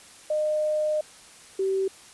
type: tone pair in turn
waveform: sine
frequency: 611 / 384.9 Hz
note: D#5 / G4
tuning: -32 / -32 cents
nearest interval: minor sixth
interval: 800 cents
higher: first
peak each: -22 dBFS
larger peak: neither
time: 0.3-1.01 / 1.59-1.88 s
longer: first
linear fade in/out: 5 ms
effects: white hiss -49 dBFS RMS until 2.13 s + resampled to 24000 Hz